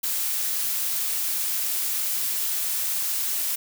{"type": "noise", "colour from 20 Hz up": "blue", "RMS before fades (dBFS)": -26, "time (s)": [0.03, 3.56], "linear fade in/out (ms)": 10, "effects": []}